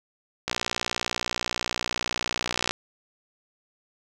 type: click train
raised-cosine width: 0.2 ms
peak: -8 dBFS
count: 135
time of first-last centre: 0.48-2.71 s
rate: 60.1 Hz
effects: none